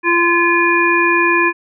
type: harmonic tone with a mistuned harmonic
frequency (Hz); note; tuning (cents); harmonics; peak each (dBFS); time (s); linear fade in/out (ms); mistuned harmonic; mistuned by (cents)
343.5; F4; -29; 1 / 3 / 5 / 7; -16 / -16 / -16 / -16; 0.03-1.53; 50; 7; +18
effects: none